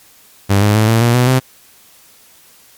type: tone with pitch steps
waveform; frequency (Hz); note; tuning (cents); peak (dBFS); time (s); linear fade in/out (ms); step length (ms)
sawtooth; 99.6 / 104.07 / 108.74 / 113.62 / 118.72 / 124.05 / 129.61; G2 / G#2 / A2 / A#2 / A#2 / B2 / C3; +28 / +4 / -20 / -44 / +32 / +8 / -16; -5; 0.49-1.4; 20; 130
effects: white hiss -46 dBFS RMS until 2.77 s + MP3 96 kbps